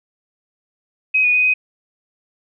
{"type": "tone with pitch steps", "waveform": "sine", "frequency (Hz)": [2530, 2466, 2496, 2510], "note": ["D#7", "D#7", "D#7", "D#7"], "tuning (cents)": [28, -16, 5, 15], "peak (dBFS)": -12, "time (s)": [1.14, 1.54], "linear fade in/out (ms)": 10, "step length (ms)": 100, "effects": []}